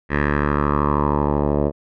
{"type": "tone with low-pass filter sweep", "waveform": "10% pulse", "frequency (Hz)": 72.9, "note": "D2", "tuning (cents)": -12, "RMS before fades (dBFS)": -19, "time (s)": [0.09, 1.72], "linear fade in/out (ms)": 50, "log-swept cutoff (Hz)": [1900, 630], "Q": 3.8, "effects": []}